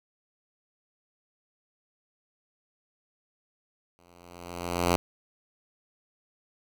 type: tone with exponential growth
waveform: 5% pulse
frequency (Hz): 87.31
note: F2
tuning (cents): 0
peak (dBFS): -9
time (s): 3.99-4.96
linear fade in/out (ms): 0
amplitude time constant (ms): 210
effects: none